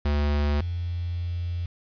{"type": "tone pair in turn", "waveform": ["square", "sine"], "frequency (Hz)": [73, 86.81], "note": ["D2", "F2"], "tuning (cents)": [-10, -10], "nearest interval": "minor third", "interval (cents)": 300, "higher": "second", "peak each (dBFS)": [-22, -26], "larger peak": "first", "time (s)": [[0.05, 0.61], [0.61, 1.66]], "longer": "second", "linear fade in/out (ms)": 5, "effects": ["resampled to 11025 Hz", "8-bit"]}